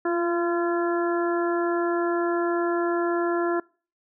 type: harmonic tone with a mistuned harmonic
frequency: 342.1 Hz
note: F4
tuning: 36 cents flat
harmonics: 1 / 2 / 3 / 4 / 5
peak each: -23 / -30 / -33 / -32 / -34 dBFS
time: 0.05-3.6 s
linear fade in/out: 5 ms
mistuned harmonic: 1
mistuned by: +18 cents
effects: noise-tail reverb RT60 0.4 s tail -25 dB re dry